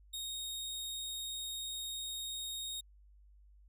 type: tone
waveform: sawtooth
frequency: 3729 Hz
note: A#7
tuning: in tune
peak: -36 dBFS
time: 0.13-2.81 s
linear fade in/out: 10 ms
effects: added 50 Hz sine -58 dBFS peak until 3.68 s